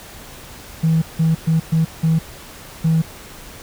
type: tone bursts at uneven times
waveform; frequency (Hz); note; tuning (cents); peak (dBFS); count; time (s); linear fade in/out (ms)
triangle; 161.5; E3; -35; -9; 6; 0.83-1.02 / 1.19-1.35 / 1.47-1.6 / 1.72-1.85 / 2.03-2.19 / 2.84-3.02; 10
effects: tanh soft clip ceiling -9 dBFS + pink hiss -38 dBFS RMS until 3.62 s